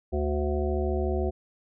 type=harmonic tone; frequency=73.8 Hz; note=D2; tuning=9 cents sharp; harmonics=1 / 3 / 5 / 7 / 9 / 10; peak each=-27 / -35 / -29 / -36 / -35 / -39 dBFS; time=0.12-1.31 s; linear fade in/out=20 ms; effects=none